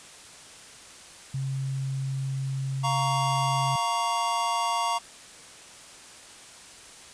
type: tone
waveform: sine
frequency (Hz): 134.6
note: C3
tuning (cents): +49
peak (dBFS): -27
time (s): 1.34-3.76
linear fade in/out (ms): 5
type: chord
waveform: square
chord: Bb minor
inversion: second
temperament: just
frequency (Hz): 699.2 / 932.3 / 1118.8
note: F5 / Bb5 / Db6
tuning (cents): +2 / 0 / +16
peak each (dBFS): -32 / -28 / -30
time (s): 2.83-4.99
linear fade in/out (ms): 20
effects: white hiss -47 dBFS RMS until 7.13 s + resampled to 22050 Hz